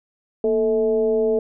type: tone with frequency modulation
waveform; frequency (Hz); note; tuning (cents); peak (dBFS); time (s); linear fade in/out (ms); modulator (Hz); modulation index
sine; 440; A4; 0; -16; 0.44-1.39; 2; 206; 0.65
effects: none